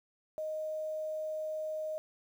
sine tone, 622.3 Hz, D#5, in tune, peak -34 dBFS, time 0.38-1.98 s, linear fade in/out 0 ms, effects 10-bit

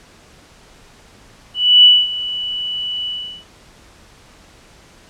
sine tone with ADSR envelope, 2960 Hz, F#7, in tune, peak -3 dBFS, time 1.54-3.45 s, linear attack 300 ms, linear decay 230 ms, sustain -17 dB, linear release 380 ms, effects pink hiss -46 dBFS RMS until 5.09 s + low-pass 8000 Hz 12 dB/octave

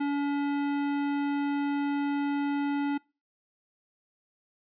sine tone with hard clipping, 285 Hz, C#4, 48 cents sharp, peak -28 dBFS, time 0-2.98 s, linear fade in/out 10 ms, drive 15 dB, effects noise-tail reverb RT60 0.3 s tail -25 dB re dry + resampled to 11025 Hz

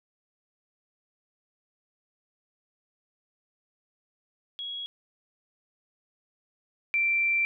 sine tone pair in turn, 3322 / 2350 Hz, G#7 / D7, 0 / +1 cents, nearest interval tritone, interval 599 cents, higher first, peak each -33 / -22 dBFS, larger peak second, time 4.59-4.86 / 6.94-7.45 s, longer second, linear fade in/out 0 ms, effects none

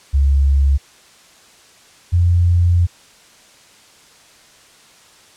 sine tone pair in turn, 69.2 / 87.19 Hz, C#2 / F2, -2 / -2 cents, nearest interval major third, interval 400 cents, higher second, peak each -10 dBFS, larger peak neither, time 0.13-0.78 / 2.12-2.87 s, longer second, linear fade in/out 20 ms, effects white hiss -47 dBFS RMS until 5.36 s + low-pass 8000 Hz 12 dB/octave

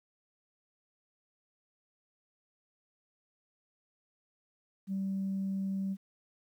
sine tone, 193.6 Hz, G3, 21 cents flat, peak -30 dBFS, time 4.87-5.97 s, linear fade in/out 50 ms, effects tanh soft clip ceiling -27 dBFS + 11-bit

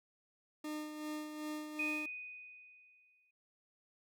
40% pulse tone with tremolo, 304 Hz, D#4, 40 cents flat, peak -38 dBFS, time 0.64-2.06 s, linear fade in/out 5 ms, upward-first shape sine, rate 2.6 Hz, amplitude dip 50%
sine tone with exponential decay, 2489 Hz, D#7, in tune, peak -33 dBFS, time 1.79-3.31 s, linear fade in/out 5 ms, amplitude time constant 330 ms
effects none

